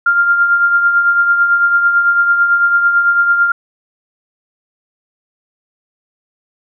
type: tone with tremolo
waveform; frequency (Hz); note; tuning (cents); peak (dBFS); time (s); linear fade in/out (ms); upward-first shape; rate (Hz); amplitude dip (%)
sine; 1396.9; F6; 0; -6; 0.06-3.52; 5; triangle; 9; 55
effects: none